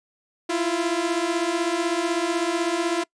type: beating tone pair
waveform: sawtooth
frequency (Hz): 329.6 / 345.6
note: E4 / F4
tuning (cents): 0 / -18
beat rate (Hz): 16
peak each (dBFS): -22 / -20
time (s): 0.49-3.04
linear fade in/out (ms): 10
effects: noise-tail reverb RT60 0.1 s tail -24 dB re dry + resampled to 22050 Hz